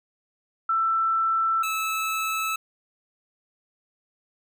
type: tone pair in turn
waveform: sine / 25% pulse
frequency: 1332 / 1305.3 Hz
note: E6 / E6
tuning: +18 / -17 cents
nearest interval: unison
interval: 35 cents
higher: first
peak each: -20 / -21 dBFS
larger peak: first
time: 0.69-1.63 / 1.63-2.56 s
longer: first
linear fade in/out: 5 ms
effects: none